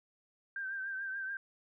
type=tone with vibrato; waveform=sine; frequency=1568 Hz; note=G6; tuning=in tune; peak=-36 dBFS; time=0.56-1.37 s; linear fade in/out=2 ms; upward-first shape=triangle; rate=6.9 Hz; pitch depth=54 cents each way; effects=none